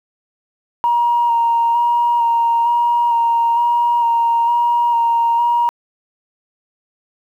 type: tone with vibrato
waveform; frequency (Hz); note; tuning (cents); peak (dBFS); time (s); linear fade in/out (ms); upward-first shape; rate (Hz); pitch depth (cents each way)
sine; 941; A#5; +16; -11; 0.84-5.69; 0; square; 1.1; 16
effects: tanh soft clip ceiling -7 dBFS + 8-bit